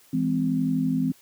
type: chord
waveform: sine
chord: E augmented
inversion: none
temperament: just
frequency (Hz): 164.81 / 206 / 257.5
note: E3 / G#3 / B#3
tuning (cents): 0 / -14 / -28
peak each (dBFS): -26 / -29 / -23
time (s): 0.13-1.12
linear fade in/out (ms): 5
effects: white hiss -56 dBFS RMS until 1.21 s + high-pass 100 Hz 12 dB/octave